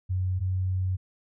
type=tone pair in turn; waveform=sine; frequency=92.5 / 93.04 Hz; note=F#2 / F#2; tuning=0 / +10 cents; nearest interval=unison; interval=10 cents; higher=second; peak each=-24 / -24 dBFS; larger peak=neither; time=0.09-0.4 / 0.4-0.97 s; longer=second; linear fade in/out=20 ms; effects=none